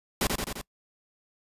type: noise with echo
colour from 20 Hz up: pink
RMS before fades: -25 dBFS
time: 0.21-0.27 s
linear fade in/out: 2 ms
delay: 86 ms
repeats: 4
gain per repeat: -3 dB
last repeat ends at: 0.614 s
effects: noise-tail reverb RT60 0.1 s tail -24 dB re dry + resampled to 32000 Hz